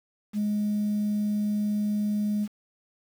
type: tone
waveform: sine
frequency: 208.8 Hz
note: G#3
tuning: 10 cents sharp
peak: -22 dBFS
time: 0.33-2.48 s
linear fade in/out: 50 ms
effects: tanh soft clip ceiling -21 dBFS + 8-bit